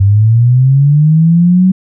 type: linear sweep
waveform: sine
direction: up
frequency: 96.1 to 189.1 Hz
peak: -4 dBFS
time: 0-1.72 s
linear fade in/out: 10 ms
effects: none